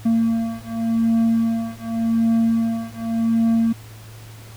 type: beating tone pair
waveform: triangle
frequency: 227.4 / 228.27 Hz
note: A#3 / A#3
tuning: -43 / -36 cents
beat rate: 0.87 Hz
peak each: -18 dBFS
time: 0.05-3.73 s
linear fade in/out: 10 ms
effects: added 110 Hz sine -38 dBFS peak until 4.56 s + pink hiss -45 dBFS RMS until 4.56 s